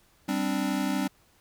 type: chord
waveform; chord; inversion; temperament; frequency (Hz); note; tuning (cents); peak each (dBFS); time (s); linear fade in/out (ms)
square; G suspended fourth; none; equal; 196 / 261.6 / 293.7; G3 / C4 / D4; 0 / 0 / 0; -31; 0.28-1.08; 10
effects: pink hiss -63 dBFS RMS until 1.4 s